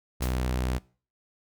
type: tone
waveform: sawtooth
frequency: 62.8 Hz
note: B1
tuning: 30 cents sharp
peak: -22 dBFS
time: 0.2-0.79 s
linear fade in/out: 20 ms
type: noise with exponential decay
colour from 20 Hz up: white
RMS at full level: -34 dBFS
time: 0.22-0.42 s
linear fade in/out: 5 ms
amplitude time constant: 42 ms
effects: noise-tail reverb RT60 0.4 s tail -22 dB re dry